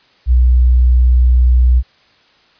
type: tone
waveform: sine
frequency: 61.74 Hz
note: B1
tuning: in tune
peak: -6 dBFS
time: 0.26-1.83 s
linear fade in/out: 50 ms
effects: white hiss -51 dBFS RMS until 2.59 s + resampled to 11025 Hz